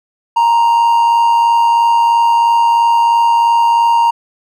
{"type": "tone with amplitude modulation", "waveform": "triangle", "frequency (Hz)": 932.3, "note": "A#5", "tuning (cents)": 0, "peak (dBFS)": -4, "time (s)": [0.36, 4.11], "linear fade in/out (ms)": 10, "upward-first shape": "sine", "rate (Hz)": 103, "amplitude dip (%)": 40, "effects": []}